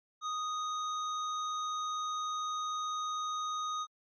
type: tone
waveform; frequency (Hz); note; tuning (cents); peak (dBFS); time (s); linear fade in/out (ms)
square; 1244.5; D#6; 0; -34; 0.21-3.87; 50
effects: MP3 32 kbps